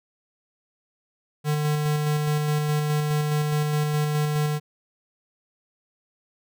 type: tone with tremolo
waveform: square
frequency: 150 Hz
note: D3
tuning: 37 cents sharp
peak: -21 dBFS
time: 1.44-4.6 s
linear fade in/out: 50 ms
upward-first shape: square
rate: 4.8 Hz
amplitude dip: 25%
effects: none